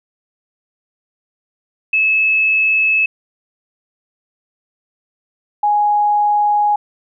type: tone pair in turn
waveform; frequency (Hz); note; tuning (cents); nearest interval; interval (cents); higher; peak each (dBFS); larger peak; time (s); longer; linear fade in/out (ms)
sine; 2598 / 830.9; E7 / G#5; -26 / +1; octave + minor sixth; 1973; first; -11; neither; 1.93-3.06 / 5.63-6.76; neither; 5
effects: none